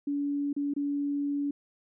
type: tone with dropouts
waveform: sine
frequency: 285.6 Hz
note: D4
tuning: 48 cents flat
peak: -27 dBFS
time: 0.07-1.51 s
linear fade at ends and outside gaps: 5 ms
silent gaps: 0.53-0.564 / 0.738-0.763 s
effects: none